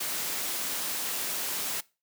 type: noise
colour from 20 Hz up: white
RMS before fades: -32 dBFS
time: 0-1.81 s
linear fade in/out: 10 ms
effects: noise-tail reverb RT60 0.3 s tail -22 dB re dry + high-pass 150 Hz 12 dB/octave